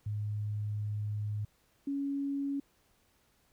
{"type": "tone pair in turn", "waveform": "sine", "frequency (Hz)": [104.9, 279.4], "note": ["G#2", "C#4"], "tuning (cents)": [18, 14], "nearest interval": "octave + perfect fourth", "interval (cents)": 1696, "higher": "second", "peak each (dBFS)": [-32, -31], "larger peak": "second", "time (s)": [[0.06, 1.45], [1.87, 2.6]], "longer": "first", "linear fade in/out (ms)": 5, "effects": ["pink hiss -70 dBFS RMS until 3.52 s"]}